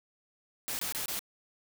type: noise bursts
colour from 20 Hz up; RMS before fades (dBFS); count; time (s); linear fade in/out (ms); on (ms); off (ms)
white; -35; 4; 0.68-1.192; 0; 110; 24
effects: none